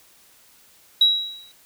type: tone with exponential decay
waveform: sine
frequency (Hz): 3871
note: B7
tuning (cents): -35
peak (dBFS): -9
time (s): 1.01-1.52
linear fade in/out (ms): 5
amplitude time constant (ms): 110
effects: tanh soft clip ceiling -6 dBFS + white hiss -54 dBFS RMS until 1.65 s